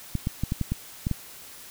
clicks, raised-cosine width 5 ms, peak -13 dBFS, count 8, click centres 0.153 / 0.271 / 0.436 / 0.521 / 0.613 / 0.72 / 1.069 / 1.113 s, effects white hiss -45 dBFS RMS until 1.7 s

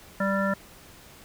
harmonic tone, 196 Hz, G3, in tune, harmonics 1 / 3 / 5 / 7 / 9, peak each -26 / -28 / -35 / -30 / -32 dBFS, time 0.2-0.54 s, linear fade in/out 5 ms, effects pink hiss -50 dBFS RMS until 1.24 s

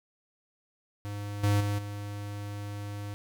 square tone with level steps, 102.4 Hz, G#2, 24 cents flat, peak -35 / -23 / -28 / -36 dBFS, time 1.05-3.14 s, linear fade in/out 0 ms, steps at 1.43 / 1.6 / 1.78 s, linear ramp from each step 10 ms, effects none

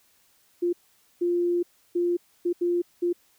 sine tone bursts at uneven times, 349.2 Hz, F4, in tune, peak -21 dBFS, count 6, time 0.62-0.73 / 1.21-1.63 / 1.95-2.17 / 2.45-2.53 / 2.61-2.82 / 3.02-3.13 s, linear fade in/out 10 ms, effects white hiss -63 dBFS RMS until 3.38 s

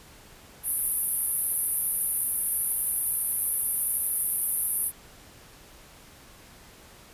pink band-pass noise, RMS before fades -28 dBFS, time 0.63-4.92 s, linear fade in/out 50 ms, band 9600 to 13000 Hz, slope 96 dB/octave, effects pink hiss -51 dBFS RMS until 7.13 s + resampled to 32000 Hz

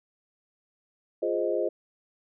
sine chord, F minor seventh, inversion none, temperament equal, 349.2 / 415.3 / 523.3 / 622.3 Hz, F4 / Ab4 / C5 / Eb5, 0 / 0 / 0 / 0 cents, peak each -30 dBFS, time 1.22-1.69 s, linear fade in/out 10 ms, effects none

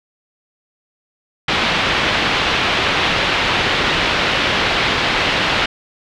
white low-pass noise, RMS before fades -17 dBFS, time 1.48-5.66 s, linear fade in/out 5 ms, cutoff 3500 Hz, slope 24 dB/octave, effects none

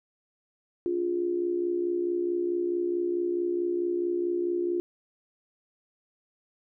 sine tone with amplitude modulation, 350.8 Hz, F4, 8 cents sharp, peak -22 dBFS, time 0.86-4.8 s, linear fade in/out 0 ms, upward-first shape sine, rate 64.6 Hz, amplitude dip 65%, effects none

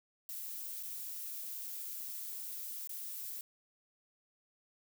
violet noise with dropouts, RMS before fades -43 dBFS, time 0.29-3.41 s, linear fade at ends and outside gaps 1 ms, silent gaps 0.828-0.832 / 2.874-2.893 s, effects none

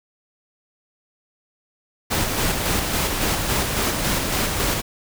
pink noise with tremolo, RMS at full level -21 dBFS, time 2.1-4.82 s, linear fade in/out 20 ms, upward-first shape square, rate 3.6 Hz, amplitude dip 30%, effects none

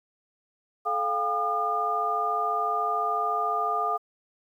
sine tone cluster, 432.8 / 703 / 797 / 1211 Hz, A4 / F5 / G5 / D#6, -29 / +11 / +28 / -47 cents, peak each -34 / -29 / -34 / -26 dBFS, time 0.85-3.98 s, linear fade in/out 20 ms, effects 10-bit

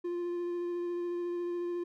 triangle tone with vibrato, 349.2 Hz, F4, in tune, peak -30 dBFS, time 0.04-1.84 s, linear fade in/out 10 ms, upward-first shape sine, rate 14 Hz, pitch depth 12 cents each way, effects none

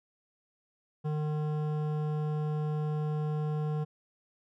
sine tone with hard clipping, 151.8 Hz, D#3, 42 cents flat, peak -31 dBFS, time 1.04-3.85 s, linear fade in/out 20 ms, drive 13 dB, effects none

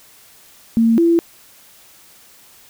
sine tone pair in turn, 228.1 / 336.7 Hz, A#3 / E4, -37 / +37 cents, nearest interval perfect fifth, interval 674 cents, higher second, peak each -10 dBFS, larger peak neither, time 0.77-0.98 / 0.98-1.19 s, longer neither, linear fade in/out 0 ms, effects white hiss -47 dBFS RMS until 2.69 s

